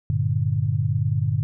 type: chord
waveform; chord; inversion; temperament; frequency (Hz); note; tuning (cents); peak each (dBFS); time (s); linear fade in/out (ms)
sine; G minor; none; equal; 98 / 116.54 / 146.83; G2 / Bb2 / D3; 0 / 0 / 0; -24 / -23 / -24; 0.1-1.43; 0
effects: none